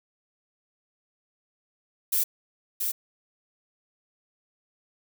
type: noise with echo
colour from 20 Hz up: violet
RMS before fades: -24 dBFS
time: 2.12-2.24 s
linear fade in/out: 10 ms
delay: 680 ms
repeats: 1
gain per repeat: -4 dB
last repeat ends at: 2.92 s
effects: none

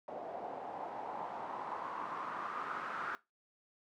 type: noise with low-pass filter sweep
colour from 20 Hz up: white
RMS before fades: -42 dBFS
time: 0.08-3.15 s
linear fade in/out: 0 ms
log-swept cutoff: 660 to 1400 Hz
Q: 4.1
effects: noise-tail reverb RT60 0.2 s tail -18 dB re dry + high-pass 200 Hz 12 dB/octave

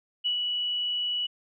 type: tone with ADSR envelope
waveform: sine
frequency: 2943 Hz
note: F#7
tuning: 10 cents flat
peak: -23 dBFS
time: 0.24-1.27 s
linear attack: 22 ms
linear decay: 100 ms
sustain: -3 dB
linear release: 13 ms
effects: none

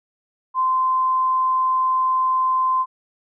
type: tone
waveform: sine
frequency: 1036 Hz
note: C6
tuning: 17 cents flat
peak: -16 dBFS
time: 0.54-2.86 s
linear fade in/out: 50 ms
effects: none

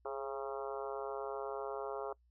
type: harmonic tone with a mistuned harmonic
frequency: 136 Hz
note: C#3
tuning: 33 cents flat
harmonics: 3 / 4 / 5 / 6 / 7 / 8 / 9 / 10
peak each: -42 / -44 / -46 / -48 / -49 / -50 / -51 / -52 dBFS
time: 0.05-2.13 s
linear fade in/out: 5 ms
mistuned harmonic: 3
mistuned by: +34 cents
effects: noise-tail reverb RT60 0.1 s tail -25 dB re dry + added 60 Hz sine -67 dBFS peak until 2.3 s

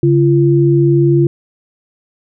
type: tone pair together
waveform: sine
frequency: 140.7 / 342.3 Hz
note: C#3 / F4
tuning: +26 / -35 cents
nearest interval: octave + minor third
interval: 1539 cents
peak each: -10 / -10 dBFS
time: 0.03-1.27 s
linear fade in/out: 2 ms
effects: none

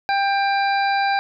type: harmonic tone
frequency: 793 Hz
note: G5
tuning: 20 cents sharp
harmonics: 1 / 2 / 3 / 5 / 6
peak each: -18 / -24 / -28 / -32 / -34 dBFS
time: 0.09-1.19 s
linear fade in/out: 0 ms
effects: none

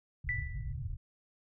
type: low-pass noise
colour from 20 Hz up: white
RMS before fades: -38 dBFS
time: 0.24-0.97 s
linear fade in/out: 10 ms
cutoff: 140 Hz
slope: 96 dB/octave
type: tone with exponential decay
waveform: sine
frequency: 1975.5 Hz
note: B6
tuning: in tune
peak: -29 dBFS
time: 0.29-0.73 s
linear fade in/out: 1 ms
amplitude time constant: 94 ms
effects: none

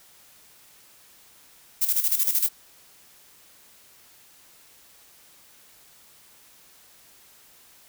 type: noise with tremolo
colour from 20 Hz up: violet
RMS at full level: -21 dBFS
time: 1.81-2.49 s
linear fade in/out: 10 ms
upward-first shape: square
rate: 13 Hz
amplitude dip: 65%
effects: white hiss -54 dBFS RMS until 7.88 s

